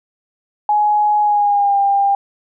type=tone with pitch glide; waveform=sine; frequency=838 to 797.8 Hz; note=G#5 to G5; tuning=+15 to +30 cents; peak=-11 dBFS; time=0.69-2.15 s; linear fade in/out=2 ms; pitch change=-85 cents; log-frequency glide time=1.21-1.78 s; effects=none